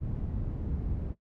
white low-pass noise, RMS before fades -33 dBFS, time 0-1.15 s, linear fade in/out 50 ms, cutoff 120 Hz, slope 12 dB/octave, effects noise-tail reverb RT60 0.1 s tail -17 dB re dry

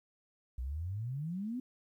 sine exponential sweep, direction up, 59 to 261.6 Hz, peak -35 dBFS, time 0.58-1.6 s, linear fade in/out 5 ms, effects 12-bit

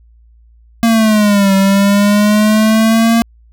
square exponential two-way sweep, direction down then up, 231.6 to 193.1 to 231.6 Hz, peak -8 dBFS, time 0.83-3.22 s, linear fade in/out 0 ms, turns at 1.54 s, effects added 57 Hz sine -42 dBFS peak until 3.52 s

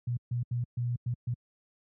sine tone bursts at uneven times, 120.9 Hz, B2, 36 cents flat, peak -27 dBFS, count 6, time 0.07-0.17 / 0.31-0.43 / 0.51-0.64 / 0.77-0.96 / 1.06-1.14 / 1.27-1.34 s, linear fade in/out 5 ms, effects high-pass 80 Hz 12 dB/octave

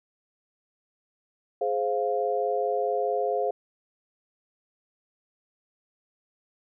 sine chord, F minor, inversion first, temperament just, 419.1 / 523.8 / 698.5 Hz, Ab4 / C5 / F5, +16 / +2 / 0 cents, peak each -28 dBFS, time 1.61-3.51 s, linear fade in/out 5 ms, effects none

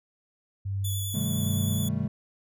sine tone with tremolo, 98 Hz, G2, in tune, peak -26 dBFS, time 0.65-2.06 s, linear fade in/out 10 ms, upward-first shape sine, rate 1.3 Hz, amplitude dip 60%
5% pulse tone with vibrato, 3436 Hz, A7, 42 cents flat, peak -26 dBFS, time 0.84-1.89 s, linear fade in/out 10 ms, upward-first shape square, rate 9.6 Hz, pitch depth 12 cents each way
triangle chord, A half-diminished seventh, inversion first, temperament equal with one note detuned, 127.97 / 155.56 / 196 / 220 Hz, C3 / Eb3 / G3 / A3, -38 / 0 / 0 / 0 cents, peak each -30 dBFS, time 1.14-2.08 s, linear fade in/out 5 ms
effects none

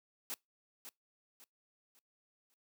white noise with echo, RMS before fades -40 dBFS, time 0.3-0.34 s, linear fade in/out 0 ms, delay 550 ms, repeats 4, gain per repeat -9 dB, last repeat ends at 2.54 s, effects noise-tail reverb RT60 0.2 s tail -26 dB re dry + high-pass 150 Hz 12 dB/octave

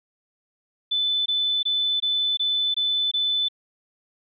sine tone bursts, 3508 Hz, A7, 6 cents flat, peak -20 dBFS, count 7, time 0.91-3.486 s, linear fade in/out 10 ms, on 350 ms, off 21 ms, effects none

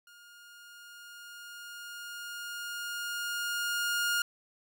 sawtooth tone with level ramp, 1420 Hz, F6, 28 cents sharp, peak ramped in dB -50 to -23 dBFS, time 0.07-4.22 s, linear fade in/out 2 ms, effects none

